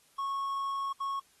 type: tone bursts at uneven times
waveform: triangle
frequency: 1100 Hz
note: C#6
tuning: 14 cents flat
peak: -29 dBFS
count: 2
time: 0.18-0.93 / 1-1.2 s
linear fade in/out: 10 ms
effects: white hiss -65 dBFS RMS until 1.4 s + AAC 32 kbps